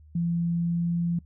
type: tone with pitch glide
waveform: sine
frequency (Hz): 170 to 170.98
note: F3 to F3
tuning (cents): -46 to -36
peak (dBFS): -23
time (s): 0.15-1.19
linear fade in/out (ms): 5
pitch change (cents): +10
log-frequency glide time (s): 0.54-0.93
effects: noise-tail reverb RT60 0.1 s tail -24 dB re dry + added 76 Hz sine -49 dBFS peak until 1.25 s